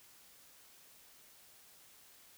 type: silence
effects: white hiss -61 dBFS RMS until 2.37 s